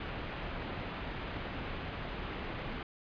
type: low-pass noise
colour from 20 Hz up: pink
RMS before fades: -40 dBFS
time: 0-2.83 s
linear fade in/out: 2 ms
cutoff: 3200 Hz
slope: 24 dB/octave
effects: resampled to 11025 Hz